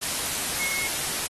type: tone in noise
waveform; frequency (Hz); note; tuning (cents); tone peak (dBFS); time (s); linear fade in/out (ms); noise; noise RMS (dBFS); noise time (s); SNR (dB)
sine; 2176; C#7; -33; -29; 0.59-0.88; 20; white; -28; 0.01-1.28; -4
effects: AAC 32 kbps